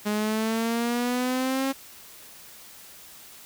sawtooth exponential sweep, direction up, 207.7 to 271.9 Hz, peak -20 dBFS, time 0.05-1.73 s, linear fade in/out 20 ms, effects white hiss -47 dBFS RMS until 3.45 s

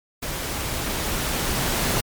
pink noise with level ramp, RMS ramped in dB -29 to -22 dBFS, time 0.22-2.01 s, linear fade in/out 10 ms, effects MP3 96 kbps

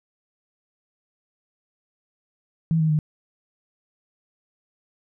sine tone with pitch steps, 162.5 / 157.6 / 152.85 Hz, E3 / D#3 / D#3, -24 / +23 / -30 cents, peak -17 dBFS, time 2.71-2.989 s, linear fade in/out 0 ms, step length 93 ms, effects none

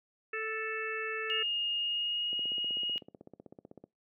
harmonic tone, 440 Hz, A4, in tune, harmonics 1 / 3 / 4 / 5 / 6, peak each -38 / -41 / -38 / -43 / -40 dBFS, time 0.33-1.43 s, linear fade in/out 5 ms
sine tone with pitch glide, 2844 to 2879 Hz, F7 to F#7, +31 to -48 cents, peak -30 dBFS, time 1.3-2.98 s, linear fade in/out 0 ms, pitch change +21 cents, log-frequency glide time 1.76-2.31 s
click train, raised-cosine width 2 ms, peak -33 dBFS, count 25, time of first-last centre 2.33-3.839 s, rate 15.9 Hz
effects noise-tail reverb RT60 0.2 s tail -23 dB re dry + high-pass 200 Hz 12 dB/octave

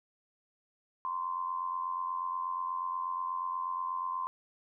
sine tone with amplitude modulation, 1039 Hz, C6, 12 cents flat, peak -29 dBFS, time 1.05-4.27 s, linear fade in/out 0 ms, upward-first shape sine, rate 88.3 Hz, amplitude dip 65%, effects none

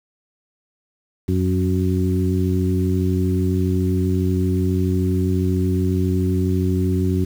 harmonic tone with a mistuned harmonic, 92.5 Hz, F#2, in tune, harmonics 1 / 2 / 3 / 4, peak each -19 / -22 / -24 / -25 dBFS, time 1.28-7.25 s, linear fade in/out 10 ms, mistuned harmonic 1, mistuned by -32 cents, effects 7-bit

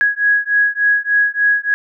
sine beating tone pair, 1661.2 / 1664.6 Hz, G#6 / G#6, 0 / +4 cents, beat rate 3.4 Hz, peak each -15 dBFS, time 0.01-1.74 s, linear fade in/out 0 ms, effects none

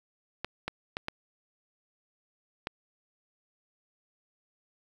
clicks, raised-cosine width 0.3 ms, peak -16 dBFS, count 5, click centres 0.446 / 0.68 / 0.969 / 1.084 / 2.671 s, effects 8-bit

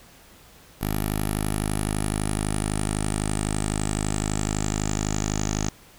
10% pulse tone with low-pass filter sweep, 51.91 Hz, G#1, in tune, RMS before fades -26 dBFS, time 0.81-5.69 s, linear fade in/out 5 ms, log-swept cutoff 12000 to 6600 Hz, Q 9.7, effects pink hiss -51 dBFS RMS until 5.98 s

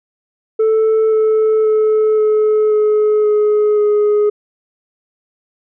sine tone with pitch steps, 440 / 436.2 / 432.4 / 428.7 / 425 / 421.3 / 417.7 Hz, A4 / A4 / A4 / A4 / G#4 / G#4 / G#4, 0 / -15 / -30 / -45 / +40 / +25 / +10 cents, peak -7 dBFS, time 0.59-4.3 s, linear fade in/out 10 ms, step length 530 ms, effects tanh soft clip ceiling -9 dBFS

